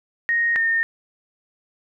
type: tone pair in turn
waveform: sine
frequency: 1865 / 1827.7 Hz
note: A#6 / A#6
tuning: 0 / -35 cents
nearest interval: unison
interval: 35 cents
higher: first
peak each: -17 dBFS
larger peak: neither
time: 0.29-0.56 / 0.56-0.83 s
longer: neither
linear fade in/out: 0 ms
effects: none